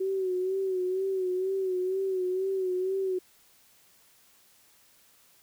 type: tone with vibrato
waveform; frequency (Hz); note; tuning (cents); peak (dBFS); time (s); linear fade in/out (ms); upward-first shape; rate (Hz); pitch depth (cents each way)
sine; 375.5; F#4; +26; -26; 0-3.19; 10; sine; 2.1; 53
effects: white hiss -61 dBFS RMS until 5.42 s